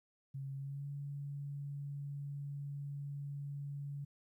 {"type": "tone with pitch glide", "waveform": "sine", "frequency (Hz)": [136.7, 142.09], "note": ["C#3", "C#3"], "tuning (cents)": [-24, 43], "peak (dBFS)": -40, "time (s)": [0.34, 4.05], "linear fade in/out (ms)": 10, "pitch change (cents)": 67, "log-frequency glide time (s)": [0.55, 0.87], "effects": ["13-bit"]}